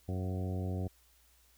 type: harmonic tone with a mistuned harmonic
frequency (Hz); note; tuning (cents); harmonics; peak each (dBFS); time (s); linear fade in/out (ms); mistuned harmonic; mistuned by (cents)
92.7; F#2; +4; 1 / 2 / 3 / 4 / 5 / 6 / 7 / 8; -34 / -40 / -44 / -46 / -48 / -50 / -51 / -52; 0.08-0.88; 10; 7; +37
effects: added 60 Hz sine -67 dBFS peak until 1.57 s + white hiss -67 dBFS RMS until 1.57 s